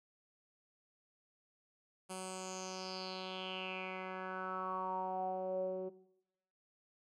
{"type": "tone with low-pass filter sweep", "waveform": "10% pulse", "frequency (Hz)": 186.8, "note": "F#3", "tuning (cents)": 17, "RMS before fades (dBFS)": -41, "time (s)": [2.09, 5.9], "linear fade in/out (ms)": 20, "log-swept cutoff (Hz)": [9700, 440], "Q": 5.9, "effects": ["noise-tail reverb RT60 0.8 s tail -18 dB re dry"]}